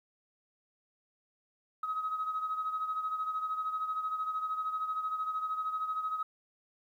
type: beating tone pair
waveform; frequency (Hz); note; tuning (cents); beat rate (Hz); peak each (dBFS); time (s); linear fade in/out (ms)
sine; 1268 / 1281; D#6 / E6; +32 / -50; 13; -32 / -39; 1.83-6.23; 5
effects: tanh soft clip ceiling -25 dBFS + 11-bit